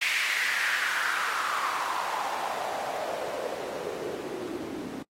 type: noise with band-pass filter sweep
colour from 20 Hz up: white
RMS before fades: -31 dBFS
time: 0.01-5.03 s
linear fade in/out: 10 ms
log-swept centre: 2300 to 270 Hz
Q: 4.1
effects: noise-tail reverb RT60 0.1 s tail -24 dB re dry + AAC 48 kbps